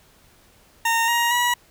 20% pulse tone with pitch steps, 919 / 943.2 / 968 Hz, A#5 / A#5 / B5, -25 / +20 / -35 cents, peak -13 dBFS, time 0.85-1.54 s, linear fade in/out 5 ms, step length 230 ms, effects pink hiss -55 dBFS RMS until 1.7 s

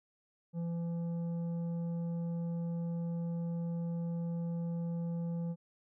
triangle tone with tanh clipping, 169.2 Hz, E3, 45 cents sharp, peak -35 dBFS, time 0.53-5.56 s, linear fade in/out 50 ms, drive 12 dB, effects none

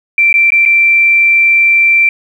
sine tone with dropouts, 2349 Hz, D7, in tune, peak -5 dBFS, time 0.18-2.09 s, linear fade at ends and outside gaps 2 ms, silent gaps 0.328-0.34 / 0.504-0.52 / 0.653-0.659 s, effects 7-bit

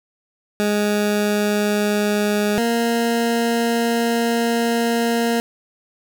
20% pulse tone pair in turn, 207.7 / 233.1 Hz, G#3 / A#3, 0 / 0 cents, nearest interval major second, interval 200 cents, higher second, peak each -12 dBFS, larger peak neither, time 0.6-2.58 / 2.58-5.4 s, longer second, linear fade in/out 0 ms, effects none

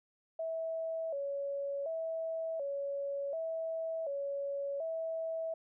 sine tone with vibrato, 604 Hz, D5, 48 cents sharp, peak -34 dBFS, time 0.39-5.54 s, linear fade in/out 5 ms, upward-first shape square, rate 0.68 Hz, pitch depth 130 cents each way, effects none

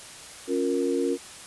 sine chord, Bb minor, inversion first, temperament equal with one note detuned, 277.2 / 354.5 / 466.2 Hz, Db4 / F4 / Bb4, 0 / +26 / 0 cents, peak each -27 dBFS, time 0.47-1.18 s, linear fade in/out 50 ms, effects white hiss -43 dBFS RMS until 1.46 s + resampled to 24000 Hz

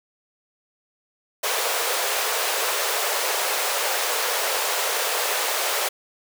pink high-pass noise, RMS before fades -24 dBFS, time 1.43-5.89 s, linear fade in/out 10 ms, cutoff 430 Hz, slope 48 dB/octave, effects none

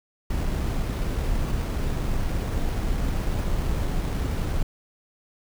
brown noise with sample-and-hold, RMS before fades -25 dBFS, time 0.3-4.63 s, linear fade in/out 5 ms, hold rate 7350 Hz, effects none

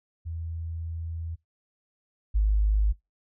sine tone pair in turn, 82.41 / 51.92 Hz, E2 / G#1, 0 / 0 cents, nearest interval minor sixth, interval 800 cents, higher first, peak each -31 / -19 dBFS, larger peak second, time 0.25-1.36 / 2.34-2.93 s, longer first, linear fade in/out 20 ms, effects noise-tail reverb RT60 0.2 s tail -23 dB re dry

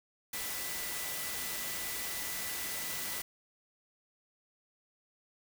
sine tone in noise, 1983 Hz, B6, 7 cents sharp, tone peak -46 dBFS, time 0.33-3.22 s, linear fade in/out 5 ms, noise white, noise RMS -38 dBFS, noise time 0.33-3.22 s, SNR -11 dB, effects none

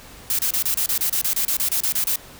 blue noise bursts, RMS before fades -21 dBFS, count 16, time 0.3-2.159 s, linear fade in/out 2 ms, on 89 ms, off 29 ms, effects pink hiss -43 dBFS RMS until 2.39 s

